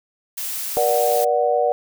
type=noise; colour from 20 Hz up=blue; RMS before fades=-27 dBFS; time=0.37-1.25 s; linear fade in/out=10 ms
type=chord; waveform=sine; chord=Bb augmented; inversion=none; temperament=equal with one note detuned; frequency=478.4 / 587.3 / 740 Hz; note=Bb4 / D5 / F#5; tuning=+45 / 0 / 0 cents; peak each=-20 dBFS; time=0.77-1.72 s; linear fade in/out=0 ms
effects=none